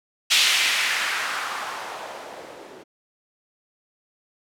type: noise with low-pass filter sweep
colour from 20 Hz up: violet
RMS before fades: -25 dBFS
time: 0.3-2.84 s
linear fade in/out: 20 ms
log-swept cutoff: 3300 to 390 Hz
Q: 1.6
effects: none